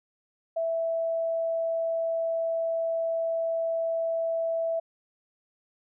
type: tone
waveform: sine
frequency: 659.3 Hz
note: E5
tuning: in tune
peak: -25 dBFS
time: 0.56-4.8 s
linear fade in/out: 10 ms
effects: none